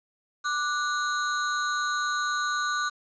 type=ring-modulated tone; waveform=square; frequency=1326 Hz; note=E6; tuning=10 cents sharp; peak=-23 dBFS; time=0.44-2.9 s; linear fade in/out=20 ms; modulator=146 Hz; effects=resampled to 16000 Hz + 9-bit